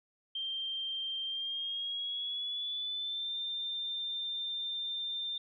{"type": "tone with pitch glide", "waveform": "sine", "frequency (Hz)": [3163, 3592], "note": ["G7", "A7"], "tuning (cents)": [15, 35], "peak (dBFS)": -34, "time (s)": [0.35, 5.38], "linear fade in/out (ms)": 5, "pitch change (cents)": 220, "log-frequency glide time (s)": [1.26, 3.35], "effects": []}